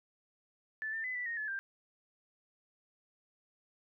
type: tone with pitch steps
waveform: sine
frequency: 1749 / 1794 / 2013 / 1971 / 1859 / 1720 / 1583 Hz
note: A6 / A6 / B6 / B6 / A#6 / A6 / G6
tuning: -11 / +33 / +33 / -4 / -5 / -40 / +17 cents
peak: -35 dBFS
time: 0.82-1.59 s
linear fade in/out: 0 ms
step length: 110 ms
effects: none